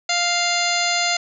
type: harmonic tone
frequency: 698.5 Hz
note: F5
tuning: in tune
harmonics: 1 / 2 / 3 / 4 / 5 / 6 / 7 / 9 / 10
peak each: -24 / -28 / -24 / -28 / -29 / -25 / -28 / -30 / -29 dBFS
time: 0.09-1.17 s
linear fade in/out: 5 ms
effects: none